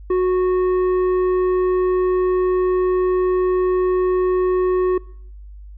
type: tone with tanh clipping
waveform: triangle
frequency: 367.3 Hz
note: F#4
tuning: 13 cents flat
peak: -16 dBFS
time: 0.1-4.98 s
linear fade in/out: 5 ms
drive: 12 dB
effects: noise-tail reverb RT60 0.7 s tail -23 dB re dry + added 50 Hz sine -35 dBFS peak until 5.77 s